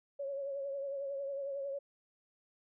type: tone with vibrato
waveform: sine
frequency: 554.4 Hz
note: C#5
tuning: in tune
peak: -36 dBFS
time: 0.19-1.79 s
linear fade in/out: 10 ms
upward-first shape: triangle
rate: 11 Hz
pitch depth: 50 cents each way
effects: none